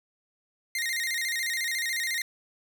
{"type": "tone with vibrato", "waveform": "sawtooth", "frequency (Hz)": 1975.5, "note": "B6", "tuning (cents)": 0, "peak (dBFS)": -24, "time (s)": [0.75, 2.22], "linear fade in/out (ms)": 2, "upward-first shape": "square", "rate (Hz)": 14, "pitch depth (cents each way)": 98, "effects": []}